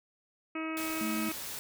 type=harmonic tone; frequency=319 Hz; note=D#4; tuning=43 cents sharp; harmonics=1 / 2 / 3 / 4 / 5 / 6 / 7 / 8 / 9; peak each=-35 / -44 / -49 / -41 / -51 / -50 / -44 / -43 / -55 dBFS; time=0.55-1.32 s; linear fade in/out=5 ms
type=noise; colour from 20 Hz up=white; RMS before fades=-40 dBFS; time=0.77-1.59 s; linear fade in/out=0 ms
type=tone; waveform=sine; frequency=220 Hz; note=A3; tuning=in tune; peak=-33 dBFS; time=1.01-1.29 s; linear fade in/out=2 ms
effects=none